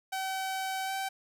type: tone with pitch glide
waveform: sawtooth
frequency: 764 to 772 Hz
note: G5 to G5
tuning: -45 to -27 cents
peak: -28 dBFS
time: 0.12-1.09 s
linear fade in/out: 10 ms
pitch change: +18 cents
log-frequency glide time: 0.85-0.91 s
effects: none